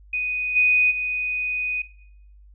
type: tone with level steps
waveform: sine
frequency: 2489 Hz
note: D#7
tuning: in tune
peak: -22 / -14 / -22 dBFS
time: 0.13-1.82 s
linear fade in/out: 5 ms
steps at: 0.55 / 0.9 s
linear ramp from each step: 20 ms
effects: noise-tail reverb RT60 0.7 s tail -17 dB re dry + added 50 Hz sine -46 dBFS peak until 2.54 s